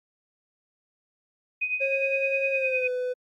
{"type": "tone with tremolo", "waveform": "sine", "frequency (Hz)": 2500, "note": "D#7", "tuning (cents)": 8, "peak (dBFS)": -22, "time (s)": [1.61, 2.88], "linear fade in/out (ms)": 10, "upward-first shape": "triangle", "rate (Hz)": 9.8, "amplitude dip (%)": 75}
{"type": "tone with pitch glide", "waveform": "triangle", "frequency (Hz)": [543, 500.8], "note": ["C#5", "B4"], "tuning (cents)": [-36, 24], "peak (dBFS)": -24, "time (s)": [1.8, 3.14], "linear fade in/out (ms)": 20, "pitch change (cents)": -140, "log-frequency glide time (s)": [2.51, 2.9]}
{"effects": ["Opus 48 kbps"]}